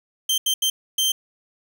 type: tone bursts at uneven times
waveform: sawtooth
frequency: 3136 Hz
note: G7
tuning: in tune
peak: -15 dBFS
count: 4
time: 0.29-0.38 / 0.46-0.54 / 0.62-0.7 / 0.98-1.12 s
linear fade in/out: 5 ms
effects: none